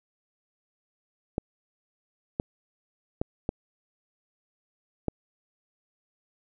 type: clicks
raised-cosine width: 2 ms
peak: -13 dBFS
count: 5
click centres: 1.381 / 2.399 / 3.215 / 3.491 / 5.083 s
effects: none